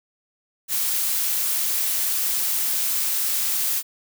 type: noise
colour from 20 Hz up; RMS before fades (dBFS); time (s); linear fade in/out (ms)
blue; -23; 0.68-3.83; 50
effects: none